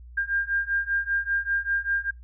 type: beating tone pair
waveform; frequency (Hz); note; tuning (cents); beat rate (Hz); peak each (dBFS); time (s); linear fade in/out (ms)
sine; 1600 / 1605.1; G6 / G6; +35 / +41; 5.1; -27 / -26; 0.17-2.11; 10
effects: noise-tail reverb RT60 0.2 s tail -26 dB re dry + added 60 Hz sine -42 dBFS peak until 2.23 s